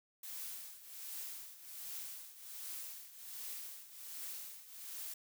blue noise with tremolo, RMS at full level -44 dBFS, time 0.23-5.14 s, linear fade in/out 5 ms, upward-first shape triangle, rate 1.3 Hz, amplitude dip 80%, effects none

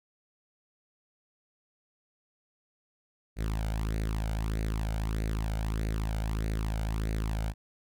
sawtooth tone with flanger, 54 Hz, A1, 32 cents flat, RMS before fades -31 dBFS, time 3.36-7.54 s, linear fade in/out 50 ms, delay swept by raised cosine 0.46 to 1.37 ms, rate 1.6 Hz, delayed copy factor +0.65, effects none

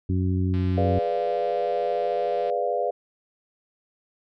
harmonic tone, 92.5 Hz, F#2, in tune, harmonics 1 / 2 / 3 / 4, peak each -22 / -28 / -29 / -35 dBFS, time 0.09-0.99 s, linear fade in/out 5 ms
click train, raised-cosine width 0.3 ms, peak -28 dBFS, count 336, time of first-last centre 0.54-2.499 s, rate 171 Hz
sine chord, G# diminished seventh, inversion none, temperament equal, 415.3 / 493.9 / 587.3 / 698.5 Hz, G#4 / B4 / D5 / F5, 0 / 0 / 0 / 0 cents, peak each -30 / -27 / -28 / -27 dBFS, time 0.77-2.91 s, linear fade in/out 10 ms
effects none

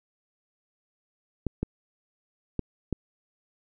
clicks, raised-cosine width 3 ms, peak -14 dBFS, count 4, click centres 1.467 / 1.63 / 2.593 / 2.927 s, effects none

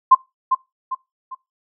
sine tone with echo, 1046.5 Hz, C6, in tune, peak -5 dBFS, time 0.11-0.15 s, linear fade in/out 10 ms, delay 400 ms, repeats 3, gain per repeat -8 dB, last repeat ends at 1.35 s, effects noise-tail reverb RT60 0.2 s tail -18 dB re dry

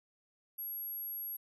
sine tone, 11510 Hz, F#9, 49 cents flat, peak -38 dBFS, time 0.58-1.37 s, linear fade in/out 10 ms, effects none

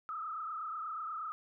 sine tone with frequency modulation, 1274 Hz, D#6, 41 cents sharp, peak -37 dBFS, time 0.09-1.32 s, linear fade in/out 0 ms, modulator 28.3 Hz, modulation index 2.1, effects none

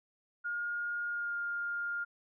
sine tone with pitch glide, 1423 to 1408.3 Hz, F6 to F6, +32 to +14 cents, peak -33 dBFS, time 0.44-2.05 s, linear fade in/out 20 ms, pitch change -18 cents, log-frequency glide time 1.09-1.37 s, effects none

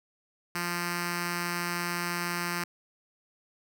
5% pulse tone with notch filter, 174.1 Hz, F3, 5 cents flat, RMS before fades -32 dBFS, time 0.55-2.64 s, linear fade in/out 5 ms, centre 580 Hz, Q 0.91, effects none

